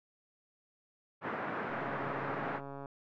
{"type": "band-pass noise", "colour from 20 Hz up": "white", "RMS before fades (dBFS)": -38, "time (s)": [1.21, 2.61], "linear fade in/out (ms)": 50, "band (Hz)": [120, 1600], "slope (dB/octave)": 24}
{"type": "click train", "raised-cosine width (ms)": 1, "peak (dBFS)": -31, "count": 162, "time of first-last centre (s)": [1.7, 2.858], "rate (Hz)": 139}
{"effects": []}